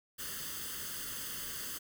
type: noise with comb filter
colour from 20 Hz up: white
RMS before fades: -41 dBFS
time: 0.18-1.79 s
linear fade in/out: 20 ms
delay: 0.63 ms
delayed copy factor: +0.75
effects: none